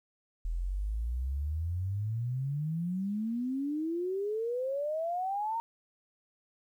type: exponential sweep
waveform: sine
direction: up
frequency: 39.94 to 932.3 Hz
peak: -30 dBFS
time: 0.45-5.6 s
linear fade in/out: 0 ms
effects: 11-bit